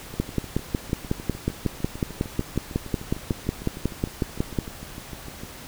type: two click trains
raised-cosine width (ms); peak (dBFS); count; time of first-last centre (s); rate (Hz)
3; -9 / -23; 25 / 36; 0.2-4.588 / 0.14-5.435; 5.47 / 6.61
effects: pink hiss -41 dBFS RMS until 5.67 s